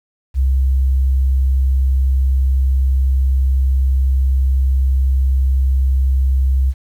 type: tone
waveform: sine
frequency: 66 Hz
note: C2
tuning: 16 cents sharp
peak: -11 dBFS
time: 0.34-6.74 s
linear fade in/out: 50 ms
effects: 8-bit